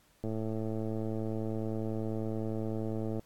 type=click train; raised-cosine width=2 ms; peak=-23 dBFS; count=326; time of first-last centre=0.24-3.195 s; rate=110 Hz; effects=pink hiss -66 dBFS RMS until 3.25 s + AAC 64 kbps